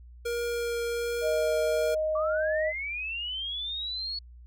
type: tone with vibrato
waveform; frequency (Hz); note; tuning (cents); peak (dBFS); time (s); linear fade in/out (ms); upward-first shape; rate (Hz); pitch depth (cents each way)
square; 471.9; A#4; +21; -29; 0.25-1.95; 10; triangle; 1.3; 9
type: tone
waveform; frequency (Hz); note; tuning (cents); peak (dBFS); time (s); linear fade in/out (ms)
sine; 622.3; D#5; 0; -25; 1.21-2.73; 50
type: linear sweep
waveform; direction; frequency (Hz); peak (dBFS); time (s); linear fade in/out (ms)
sine; up; 1131 to 4413; -31; 2.15-4.19; 5
effects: added 60 Hz sine -46 dBFS peak until 4.46 s